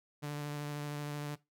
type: tone with vibrato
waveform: sawtooth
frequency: 146.83 Hz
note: D3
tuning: in tune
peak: -33 dBFS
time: 0.22-1.36 s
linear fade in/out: 20 ms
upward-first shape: triangle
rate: 13 Hz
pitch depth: 17 cents each way
effects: noise-tail reverb RT60 0.2 s tail -18 dB re dry